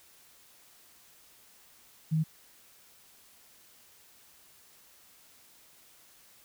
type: tone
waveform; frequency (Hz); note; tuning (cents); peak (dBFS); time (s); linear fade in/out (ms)
sine; 158; D#3; +27; -24; 2.11-2.24; 20
effects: white hiss -59 dBFS RMS until 6.44 s